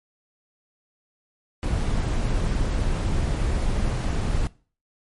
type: noise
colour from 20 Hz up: brown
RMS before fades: -23 dBFS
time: 1.63-4.47 s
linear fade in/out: 0 ms
effects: noise-tail reverb RT60 0.4 s tail -21 dB re dry + MP3 48 kbps